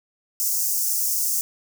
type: high-pass noise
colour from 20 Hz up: white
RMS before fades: -23 dBFS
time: 0.4-1.41 s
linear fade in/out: 0 ms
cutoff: 5400 Hz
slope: 48 dB/octave
effects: none